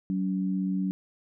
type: tone pair together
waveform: sine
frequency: 188 / 284.3 Hz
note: F#3 / C#4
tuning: +28 / +44 cents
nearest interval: perfect fifth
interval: 716 cents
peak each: -26 / -32 dBFS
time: 0.1-0.91 s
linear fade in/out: 0 ms
effects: none